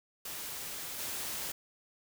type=noise with level steps; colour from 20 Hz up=white; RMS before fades=-41 / -38 dBFS; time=0.25-1.52 s; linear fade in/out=5 ms; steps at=0.98 s; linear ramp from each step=20 ms; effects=none